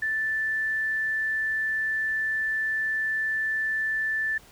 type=tone; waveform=sine; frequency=1760 Hz; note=A6; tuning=in tune; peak=-24 dBFS; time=0.02-4.38 s; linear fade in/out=5 ms; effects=pink hiss -53 dBFS RMS until 4.51 s